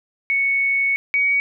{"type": "tone pair in turn", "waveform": "sine", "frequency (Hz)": [2217, 2252], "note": ["C#7", "C#7"], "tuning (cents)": [0, 27], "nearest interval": "unison", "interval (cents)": 27, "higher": "second", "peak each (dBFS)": [-16, -15], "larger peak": "second", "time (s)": [[0.3, 0.96], [1.14, 1.4]], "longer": "first", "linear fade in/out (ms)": 0, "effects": []}